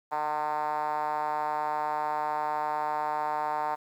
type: tone with band-pass filter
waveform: 5% pulse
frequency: 151.3 Hz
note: D#3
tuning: 48 cents flat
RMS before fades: -30 dBFS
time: 0.11-3.76 s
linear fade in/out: 20 ms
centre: 850 Hz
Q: 4.4
effects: 10-bit